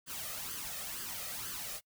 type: noise with flanger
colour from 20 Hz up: white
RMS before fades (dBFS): -41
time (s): 0.06-1.81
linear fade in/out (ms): 50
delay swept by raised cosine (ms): 0.63 to 1.63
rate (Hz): 2.1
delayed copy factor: +0.6
effects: noise-tail reverb RT60 0.1 s tail -25 dB re dry